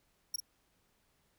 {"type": "tone with echo", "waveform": "sawtooth", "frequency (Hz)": 5588, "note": "F8", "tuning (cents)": 0, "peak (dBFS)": -29, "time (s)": [0.34, 0.36], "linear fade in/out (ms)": 5, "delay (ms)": 42, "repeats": 1, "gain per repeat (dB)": -5, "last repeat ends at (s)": 0.402, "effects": ["pink hiss -74 dBFS RMS until 1.38 s"]}